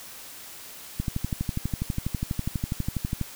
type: click train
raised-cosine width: 5 ms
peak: -14 dBFS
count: 28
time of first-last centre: 1-3.213 s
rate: 12.2 Hz
effects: white hiss -43 dBFS RMS until 3.35 s